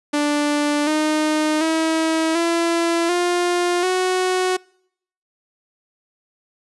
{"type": "tone with pitch steps", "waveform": "sawtooth", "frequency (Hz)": [293.7, 307.4, 321.8, 336.8, 352.5, 369], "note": ["D4", "D#4", "E4", "E4", "F4", "F#4"], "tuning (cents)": [0, -21, -42, 37, 16, -5], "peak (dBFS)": -13, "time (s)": [0.13, 4.57], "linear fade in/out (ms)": 10, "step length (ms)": 740, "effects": ["noise-tail reverb RT60 0.7 s tail -26 dB re dry", "resampled to 24000 Hz"]}